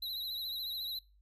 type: tone with vibrato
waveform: square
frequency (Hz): 3951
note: B7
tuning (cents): 0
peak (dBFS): -37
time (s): 0.02-0.99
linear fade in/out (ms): 5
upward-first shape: triangle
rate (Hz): 14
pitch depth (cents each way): 82
effects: noise-tail reverb RT60 0.3 s tail -23 dB re dry + added 50 Hz sine -62 dBFS peak until 1.21 s